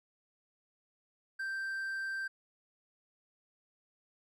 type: tone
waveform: triangle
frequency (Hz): 1568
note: G6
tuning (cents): 0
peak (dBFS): -33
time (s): 1.39-2.28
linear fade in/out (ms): 10
effects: none